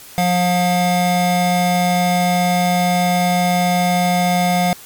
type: tone pair together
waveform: square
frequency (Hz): 178.5 / 713.4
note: F3 / F5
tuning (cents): +38 / +37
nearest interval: 2 octaves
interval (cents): 2399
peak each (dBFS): -17 / -17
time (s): 0.18-4.73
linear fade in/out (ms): 0
effects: white hiss -39 dBFS RMS until 4.85 s + MP3 96 kbps